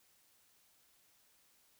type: silence
effects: white hiss -70 dBFS RMS until 1.79 s